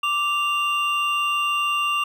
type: tone pair together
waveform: triangle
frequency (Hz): 1174.7 / 2783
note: D6 / F7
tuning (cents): 0 / -7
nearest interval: octave + minor third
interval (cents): 1493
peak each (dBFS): -21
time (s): 0.03-2.04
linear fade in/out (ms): 5
effects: none